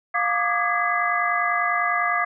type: tone cluster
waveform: sine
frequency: 705 / 1166 / 1216 / 1662 / 2026 Hz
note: F5 / D6 / D#6 / G#6 / B6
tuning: +16 / -13 / -40 / +1 / +44 cents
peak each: -26 dBFS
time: 0.14-2.25 s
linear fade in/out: 10 ms
effects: none